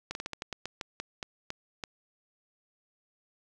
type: slowing click train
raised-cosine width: 0.2 ms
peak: -18 dBFS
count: 13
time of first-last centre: 0.11-1.838 s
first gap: 41 ms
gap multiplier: 1.21
effects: none